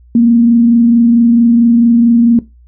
sine tone with frequency modulation, 234.3 Hz, A#3, 9 cents sharp, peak -4 dBFS, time 0.15-2.39 s, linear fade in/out 2 ms, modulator 24.5 Hz, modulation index 0.26, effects noise-tail reverb RT60 0.2 s tail -17 dB re dry + added 60 Hz sine -39 dBFS peak until 2.67 s

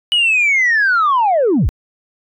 sine linear sweep, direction down, 2965 to 31.32 Hz, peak -9 dBFS, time 0.12-1.69 s, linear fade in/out 0 ms, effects tanh soft clip ceiling -8 dBFS

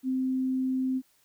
sine tone, 260 Hz, C4, 11 cents flat, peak -25 dBFS, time 0.03-1.02 s, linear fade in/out 50 ms, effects white hiss -66 dBFS RMS until 1.24 s

